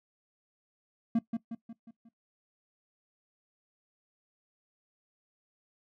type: tone with echo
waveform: triangle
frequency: 229.2 Hz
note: A#3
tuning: 29 cents flat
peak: -21 dBFS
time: 1.15-1.19 s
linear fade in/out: 5 ms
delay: 180 ms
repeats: 5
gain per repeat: -6 dB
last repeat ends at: 2.09 s
effects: noise-tail reverb RT60 0.1 s tail -18 dB re dry